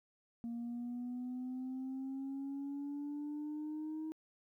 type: exponential sweep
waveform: sine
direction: up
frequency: 233.1 to 316.1 Hz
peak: -37 dBFS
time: 0.44-4.12 s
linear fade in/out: 0 ms
effects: tanh soft clip ceiling -37 dBFS + 13-bit